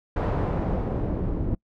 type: noise with low-pass filter sweep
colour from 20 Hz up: pink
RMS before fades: -26 dBFS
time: 0.16-1.55 s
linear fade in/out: 5 ms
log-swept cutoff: 1000 to 340 Hz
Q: 0.79
effects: noise-tail reverb RT60 0.1 s tail -26 dB re dry